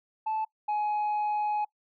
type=tone pair in turn; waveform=sine; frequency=873 / 840.1 Hz; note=A5 / G#5; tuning=-14 / +20 cents; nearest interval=minor second; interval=66 cents; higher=first; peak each=-25 / -23 dBFS; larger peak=second; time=0.26-0.45 / 0.68-1.65 s; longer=second; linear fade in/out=10 ms; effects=noise-tail reverb RT60 0.1 s tail -23 dB re dry + tanh soft clip ceiling -25 dBFS